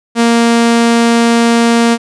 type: tone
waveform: sawtooth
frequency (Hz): 233.1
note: A#3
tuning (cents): 0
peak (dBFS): -3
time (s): 0.15-1.98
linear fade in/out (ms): 50
effects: resampled to 22050 Hz